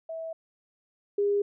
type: tone pair in turn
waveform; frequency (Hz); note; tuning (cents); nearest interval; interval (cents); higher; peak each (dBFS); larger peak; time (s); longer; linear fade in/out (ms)
sine; 651 / 406.2; E5 / G#4; -22 / -38; minor sixth; 816; first; -33 / -22; second; 0.09-0.33 / 1.18-1.42; neither; 5
effects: none